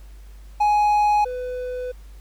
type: tone pair in turn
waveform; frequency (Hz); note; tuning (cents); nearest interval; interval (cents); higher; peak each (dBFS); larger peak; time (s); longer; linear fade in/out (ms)
triangle; 835 / 500.2; G#5 / B4; +9 / +22; major sixth; 887; first; -13 / -24; first; 0.6-1.25 / 1.25-1.92; second; 10
effects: added 50 Hz sine -39 dBFS peak until 2.2 s + pink hiss -56 dBFS RMS until 2.2 s